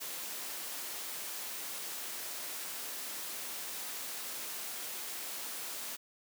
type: high-pass noise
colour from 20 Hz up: white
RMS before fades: -41 dBFS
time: 0-5.97 s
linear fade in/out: 20 ms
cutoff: 240 Hz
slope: 12 dB/octave
effects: none